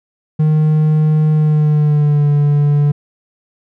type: tone with pitch glide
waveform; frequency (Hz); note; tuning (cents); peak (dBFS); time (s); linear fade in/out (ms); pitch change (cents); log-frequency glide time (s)
triangle; 154.2 to 145.71; D#3 to D3; -15 to -13; -7; 0.39-2.92; 10; -98; 1.32-2.29
effects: none